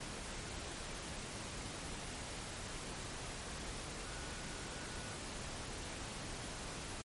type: tone in noise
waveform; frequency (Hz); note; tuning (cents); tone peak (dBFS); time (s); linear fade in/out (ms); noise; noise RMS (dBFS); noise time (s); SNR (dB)
sine; 1468; F#6; -14; -56; 4.05-5.15; 10; pink; -45; 0-7.02; -14
effects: MP3 48 kbps